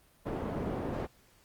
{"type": "low-pass noise", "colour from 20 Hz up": "white", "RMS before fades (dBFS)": -35, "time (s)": [0.25, 1.07], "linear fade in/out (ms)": 20, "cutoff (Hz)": 530, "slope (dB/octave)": 12, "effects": ["pink hiss -64 dBFS RMS until 1.44 s", "Opus 32 kbps"]}